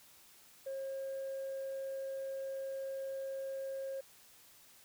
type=tone; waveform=sine; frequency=539 Hz; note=C#5; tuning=49 cents flat; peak=-36 dBFS; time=0.66-4.01 s; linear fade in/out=10 ms; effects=tanh soft clip ceiling -36 dBFS + white hiss -61 dBFS RMS until 4.84 s